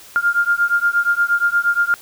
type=beating tone pair; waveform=sine; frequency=1400 / 1408.5 Hz; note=F6 / F6; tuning=+4 / +14 cents; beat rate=8.5 Hz; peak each=-17 / -17 dBFS; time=0.16-1.94 s; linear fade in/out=0 ms; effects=white hiss -42 dBFS RMS until 2.01 s